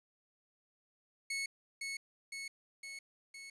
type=tone with echo; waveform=sawtooth; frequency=2200 Hz; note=C#7; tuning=14 cents flat; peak=-32 dBFS; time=1.3-1.46 s; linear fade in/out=5 ms; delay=510 ms; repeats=4; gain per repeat=-3 dB; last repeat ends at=3.5 s; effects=resampled to 24000 Hz + 11-bit